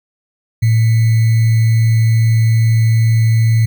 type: tone with sample-and-hold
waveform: sine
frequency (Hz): 112.8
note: A2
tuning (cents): +44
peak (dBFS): -8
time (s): 0.62-3.66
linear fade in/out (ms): 10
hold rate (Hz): 2100
effects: none

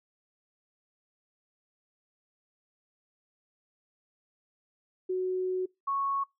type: tone pair in turn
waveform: sine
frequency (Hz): 370 / 1104.9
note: F#4 / C#6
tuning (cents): 0 / -6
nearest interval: octave + perfect fifth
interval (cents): 1894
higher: second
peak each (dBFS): -27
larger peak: neither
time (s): 5.09-5.66 / 5.87-6.24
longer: first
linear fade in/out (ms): 10
effects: noise-tail reverb RT60 0.2 s tail -24 dB re dry

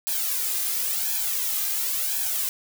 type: noise with flanger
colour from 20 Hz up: blue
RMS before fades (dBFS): -26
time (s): 0.07-2.49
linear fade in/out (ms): 0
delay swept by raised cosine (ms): 1.2 to 2.5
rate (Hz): 0.95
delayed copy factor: +0.85
effects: none

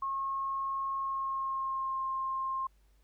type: tone with pitch glide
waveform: sine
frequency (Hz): 1084 to 1061.1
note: C#6 to C6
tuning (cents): -39 to +24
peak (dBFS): -31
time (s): 0.02-2.67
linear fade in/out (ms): 5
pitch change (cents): -37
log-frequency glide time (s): 0.99-2.03
effects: added 50 Hz sine -62 dBFS peak until 3.03 s + pink hiss -74 dBFS RMS until 3.03 s

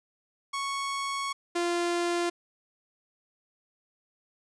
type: tone pair in turn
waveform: sawtooth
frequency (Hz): 1107 / 346.4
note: C#6 / F4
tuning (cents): -3 / -14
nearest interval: octave + minor sixth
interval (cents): 2011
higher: first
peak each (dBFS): -26 / -22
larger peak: second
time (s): 0.53-1.33 / 1.55-2.3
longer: first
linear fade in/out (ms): 10
effects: resampled to 22050 Hz

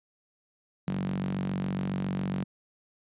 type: tone with high-pass filter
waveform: sawtooth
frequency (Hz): 47.25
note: F#1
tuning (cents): +37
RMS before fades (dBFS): -31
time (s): 0.87-2.44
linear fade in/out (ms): 10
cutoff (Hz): 170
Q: 8.7
effects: resampled to 8000 Hz

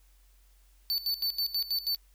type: tone with tremolo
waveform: square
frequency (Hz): 4506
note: C#8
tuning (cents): +28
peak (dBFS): -27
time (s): 0.9-1.96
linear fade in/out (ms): 0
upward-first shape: square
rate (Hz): 6.2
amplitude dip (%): 80
effects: added 46 Hz sine -58 dBFS peak until 2.14 s + white hiss -68 dBFS RMS until 2.14 s

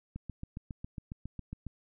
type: click train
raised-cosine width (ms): 5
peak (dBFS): -27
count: 12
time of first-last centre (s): 0.16-1.667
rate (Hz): 7.3
effects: none

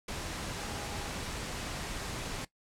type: tone in noise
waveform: sine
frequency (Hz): 817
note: G#5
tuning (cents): -29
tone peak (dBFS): -47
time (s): 0.58-1.07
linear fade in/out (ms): 5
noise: pink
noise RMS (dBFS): -38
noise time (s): 0.08-2.45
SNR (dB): -12
effects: noise-tail reverb RT60 0.1 s tail -18 dB re dry + low-pass 9000 Hz 12 dB/octave

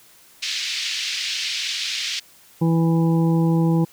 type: band-pass noise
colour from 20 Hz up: white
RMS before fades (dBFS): -26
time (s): 0.42-2.2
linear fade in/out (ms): 10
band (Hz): 2200 to 5100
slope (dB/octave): 24
type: harmonic tone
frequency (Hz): 164.81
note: E3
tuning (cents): 0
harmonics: 1 / 2 / 3 / 5 / 6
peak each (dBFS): -16 / -22 / -29 / -32 / -36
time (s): 2.61-3.85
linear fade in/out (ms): 10
effects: white hiss -51 dBFS RMS until 3.92 s

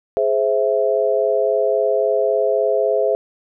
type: chord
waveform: sine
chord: Ab augmented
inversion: none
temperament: equal with one note detuned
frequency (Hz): 419.6 / 523.3 / 659.3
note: Ab4 / C5 / E5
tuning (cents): +18 / 0 / 0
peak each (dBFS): -19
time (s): 0.17-3.15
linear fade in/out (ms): 0
effects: none

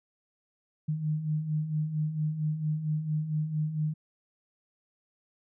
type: beating tone pair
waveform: sine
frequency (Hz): 150.4 / 154.8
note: D3 / D#3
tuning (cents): +42 / -9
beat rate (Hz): 4.4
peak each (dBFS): -35 / -28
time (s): 0.88-3.94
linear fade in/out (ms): 10
effects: none

